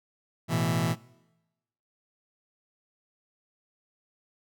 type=chord; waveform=sawtooth; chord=A suspended second; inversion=none; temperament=just; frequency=110 / 123.75 / 165 Hz; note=A2 / B2 / E3; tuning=0 / +4 / +2 cents; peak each=-27 / -25 / -23 dBFS; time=0.48-0.96 s; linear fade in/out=50 ms; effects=noise-tail reverb RT60 1.0 s tail -22 dB re dry